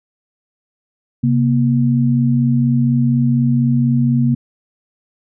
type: tone pair together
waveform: sine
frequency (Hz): 133.24 / 237.4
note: C3 / A#3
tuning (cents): +32 / +32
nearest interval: minor seventh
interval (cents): 1000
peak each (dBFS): -14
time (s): 1.23-4.35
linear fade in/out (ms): 10
effects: none